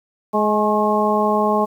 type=harmonic tone with a mistuned harmonic; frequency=210.8 Hz; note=G#3; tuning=26 cents sharp; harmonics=1 / 2 / 3 / 4 / 5; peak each=-21 / -21 / -21 / -21 / -21 dBFS; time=0.33-1.66 s; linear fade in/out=20 ms; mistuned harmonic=5; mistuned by=+38 cents; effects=8-bit